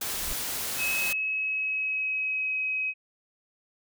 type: noise with exponential growth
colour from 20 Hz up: brown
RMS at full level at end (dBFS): -33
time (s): 0-0.33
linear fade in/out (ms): 1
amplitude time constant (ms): 71
type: noise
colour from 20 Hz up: white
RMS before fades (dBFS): -32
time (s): 0.01-1.13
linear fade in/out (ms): 5
type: tone with pitch glide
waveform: sine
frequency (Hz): 2572 to 2538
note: E7 to D#7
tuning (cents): -43 to +34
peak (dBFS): -26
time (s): 0.77-2.94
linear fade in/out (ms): 50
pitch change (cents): -23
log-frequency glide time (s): 1.18-2.58
effects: none